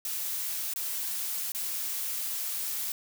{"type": "noise with dropouts", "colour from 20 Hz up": "blue", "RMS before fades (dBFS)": -33, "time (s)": [0.05, 2.92], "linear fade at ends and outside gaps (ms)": 1, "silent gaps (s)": [[0.737, 0.76], [1.52, 1.548]], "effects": []}